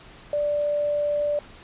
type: tone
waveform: sine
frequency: 587.3 Hz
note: D5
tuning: in tune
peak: -21 dBFS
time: 0.33-1.39 s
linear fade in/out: 2 ms
effects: pink hiss -47 dBFS RMS until 1.63 s + resampled to 8000 Hz